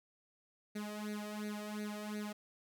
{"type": "tone with flanger", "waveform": "sawtooth", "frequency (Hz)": 210, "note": "G#3", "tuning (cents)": 19, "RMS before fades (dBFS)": -42, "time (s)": [0.75, 2.33], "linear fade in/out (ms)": 10, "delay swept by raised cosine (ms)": [0.47, 1.67], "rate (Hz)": 2.8, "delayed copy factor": 0.9, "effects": []}